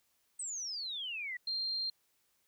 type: exponential sweep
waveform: sine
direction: down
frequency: 8372 to 1907 Hz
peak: -37 dBFS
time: 0.39-1.37 s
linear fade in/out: 5 ms
type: tone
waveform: sine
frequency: 4185 Hz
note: C8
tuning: in tune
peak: -33 dBFS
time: 1.47-1.9 s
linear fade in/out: 5 ms
effects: white hiss -75 dBFS RMS until 2.47 s